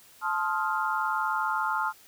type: chord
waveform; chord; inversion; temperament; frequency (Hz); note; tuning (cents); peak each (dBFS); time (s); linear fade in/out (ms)
sine; F dominant seventh; first; just; 873.1 / 1047.7 / 1257.2 / 1396.9; A5 / C6 / Eb6 / F6; -14 / +2 / +18 / 0; -30 / -32 / -32 / -30; 0.21-1.93; 50
effects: white hiss -55 dBFS RMS until 2.07 s